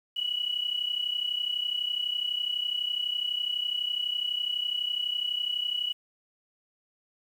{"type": "tone pair together", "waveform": "sine", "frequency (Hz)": [2928, 2960], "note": ["F#7", "F#7"], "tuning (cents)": [-19, 0], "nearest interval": "unison", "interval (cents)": 19, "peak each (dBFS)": [-29, -32], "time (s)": [0.16, 5.93], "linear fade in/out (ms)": 10, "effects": ["9-bit"]}